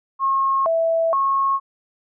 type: tone with pitch steps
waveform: sine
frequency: 1082 / 658 / 1091 Hz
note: C#6 / E5 / C#6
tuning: -42 / -3 / -28 cents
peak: -16 dBFS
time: 0.19-1.6 s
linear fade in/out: 50 ms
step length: 470 ms
effects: none